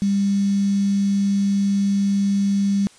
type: tone with quantisation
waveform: sine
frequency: 199 Hz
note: G3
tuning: 26 cents sharp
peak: -16 dBFS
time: 0.02-2.87 s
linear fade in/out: 0 ms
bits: 6
effects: white hiss -50 dBFS RMS until 2.98 s + resampled to 22050 Hz